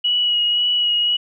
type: tone with vibrato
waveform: sine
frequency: 2915 Hz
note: F#7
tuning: 26 cents flat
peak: -15 dBFS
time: 0.04-1.17 s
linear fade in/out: 10 ms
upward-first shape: sine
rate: 1.9 Hz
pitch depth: 17 cents each way
effects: none